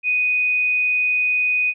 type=tone; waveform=sine; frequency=2489 Hz; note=D#7; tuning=in tune; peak=-16 dBFS; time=0.03-1.74 s; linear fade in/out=50 ms; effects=none